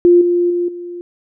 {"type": "tone with level steps", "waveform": "sine", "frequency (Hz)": 350, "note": "F4", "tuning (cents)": 4, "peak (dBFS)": [-5, -11, -14, -25], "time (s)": [0.05, 1.01], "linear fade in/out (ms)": 0, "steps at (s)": [0.21, 0.5, 0.68], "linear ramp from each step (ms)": 5, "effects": []}